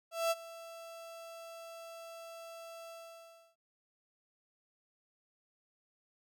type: tone with ADSR envelope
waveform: 35% pulse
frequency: 665 Hz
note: E5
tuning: 15 cents sharp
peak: -26 dBFS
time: 0.11-3.56 s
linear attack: 200 ms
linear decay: 33 ms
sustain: -19 dB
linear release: 660 ms
effects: none